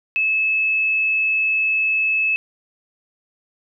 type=tone; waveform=sine; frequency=2600 Hz; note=E7; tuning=24 cents flat; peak=-16 dBFS; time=0.16-2.36 s; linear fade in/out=0 ms; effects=none